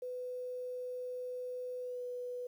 sine tone with pitch glide, 499.9 to 493.9 Hz, B4 to B4, +21 to 0 cents, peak -38 dBFS, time 0.02-2.47 s, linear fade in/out 5 ms, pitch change -21 cents, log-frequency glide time 1.79-2.03 s, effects 11-bit

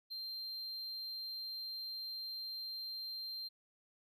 triangle tone, 4162 Hz, C8, 10 cents flat, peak -40 dBFS, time 0.1-3.49 s, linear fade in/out 20 ms, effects none

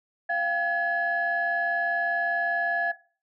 sine tone cluster, 690 / 770 / 1695 Hz, F5 / G5 / G#6, -21 / -31 / +35 cents, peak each -28 / -33 / -25 dBFS, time 0.29-2.92 s, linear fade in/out 10 ms, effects noise-tail reverb RT60 0.4 s tail -18 dB re dry + tanh soft clip ceiling -16 dBFS

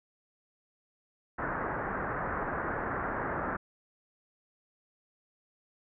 white low-pass noise, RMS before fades -34 dBFS, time 1.38-3.57 s, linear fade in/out 10 ms, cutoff 1700 Hz, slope 48 dB/octave, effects none

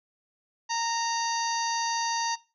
harmonic tone with a mistuned harmonic, 926 Hz, A#5, 12 cents flat, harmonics 1 / 2 / 3 / 4 / 5 / 6 / 7, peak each -29 / -36 / -39 / -42 / -35 / -35 / -42 dBFS, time 0.69-2.36 s, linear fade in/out 20 ms, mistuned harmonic 6, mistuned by +100 cents, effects noise-tail reverb RT60 0.3 s tail -19 dB re dry

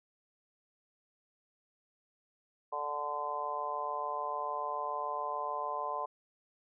harmonic tone, 146.83 Hz, D3, in tune, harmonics 3 / 4 / 5 / 6 / 7, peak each -45 / -41 / -41 / -41 / -36 dBFS, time 2.72-6.06 s, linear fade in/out 10 ms, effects none

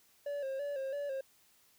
triangle tone with vibrato, 554.4 Hz, C#5, in tune, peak -33 dBFS, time 0.26-1.21 s, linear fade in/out 5 ms, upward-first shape square, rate 3 Hz, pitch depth 60 cents each way, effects white hiss -67 dBFS RMS until 1.78 s

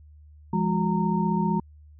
sine tone cluster, 171.7 / 207.2 / 363.1 / 922 Hz, F3 / G#3 / F#4 / A#5, -29 / -4 / -33 / -19 cents, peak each -25 / -25 / -32 / -28 dBFS, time 0.53-1.6 s, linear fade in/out 5 ms, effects added 75 Hz sine -47 dBFS peak until 1.99 s

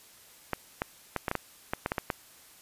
clicks, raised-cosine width 0.5 ms, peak -13 dBFS, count 11, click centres 0.533 / 0.819 / 1.163 / 1.282 / 1.314 / 1.353 / 1.735 / 1.861 / 1.919 / 1.982 / 2.102 s, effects white hiss -55 dBFS RMS until 2.61 s + resampled to 32000 Hz

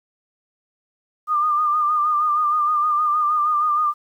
sine tone with vibrato, 1208 Hz, D6, 48 cents sharp, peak -16 dBFS, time 1.27-3.94 s, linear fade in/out 50 ms, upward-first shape sine, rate 6.4 Hz, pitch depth 45 cents each way, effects 9-bit

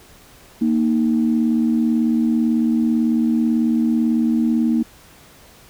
sine tone pair together, 233.1 / 311.2 Hz, A#3 / D#4, 0 / 0 cents, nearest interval perfect fourth, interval 500 cents, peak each -15 / -20 dBFS, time 0.61-4.83 s, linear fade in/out 10 ms, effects tanh soft clip ceiling -7 dBFS + pink hiss -47 dBFS RMS until 5.69 s

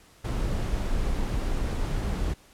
brown noise, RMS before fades -27 dBFS, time 0.24-2.34 s, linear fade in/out 10 ms, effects pink hiss -56 dBFS RMS until 2.53 s + low-pass 12000 Hz 12 dB/octave

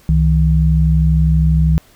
sine tone pair together, 66.34 / 158.8 Hz, C2 / D#3, +25 / +36 cents, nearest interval octave + minor third, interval 1511 cents, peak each -12 dBFS, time 0.09-1.78 s, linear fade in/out 0 ms, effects pink hiss -49 dBFS RMS until 1.95 s

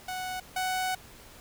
sawtooth tone pair in turn, 740 / 744.3 Hz, F#5 / F#5, 0 / +10 cents, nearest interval unison, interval 10 cents, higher second, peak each -29 / -24 dBFS, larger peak second, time 0.08-0.4 / 0.56-0.95 s, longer second, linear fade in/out 5 ms, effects pink hiss -51 dBFS RMS until 1.4 s

